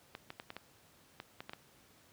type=clicks; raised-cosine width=0.3 ms; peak=-27 dBFS; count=9; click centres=0.151 / 0.304 / 0.399 / 0.504 / 0.566 / 1.201 / 1.405 / 1.495 / 1.534 s; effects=pink hiss -64 dBFS RMS until 2.12 s + high-pass 80 Hz 12 dB/octave